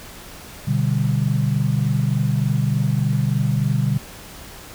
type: chord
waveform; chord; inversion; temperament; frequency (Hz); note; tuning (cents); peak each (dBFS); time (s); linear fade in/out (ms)
sine; G major; first; equal; 123.47 / 146.83 / 196; B2 / D3 / G3; 0 / 0 / 0; -20 / -20 / -24; 0.67-3.98; 10
effects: pink hiss -39 dBFS RMS until 4.74 s